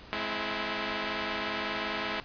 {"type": "chord", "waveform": "5% pulse", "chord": "Ab augmented", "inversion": "none", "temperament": "equal with one note detuned", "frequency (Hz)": [211.3, 261.6, 329.6], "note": ["Ab3", "C4", "E4"], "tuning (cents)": [30, 0, 0], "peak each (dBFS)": [-23, -27, -23], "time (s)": [0.13, 2.2], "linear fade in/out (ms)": 0, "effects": ["pink hiss -49 dBFS RMS until 2.24 s", "resampled to 11025 Hz"]}